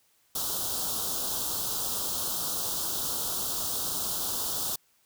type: band-stop noise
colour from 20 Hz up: white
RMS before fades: -31 dBFS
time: 0.35-4.76 s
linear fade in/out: 5 ms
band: 1400 to 3200 Hz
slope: 48 dB/octave
effects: white hiss -67 dBFS RMS until 5.05 s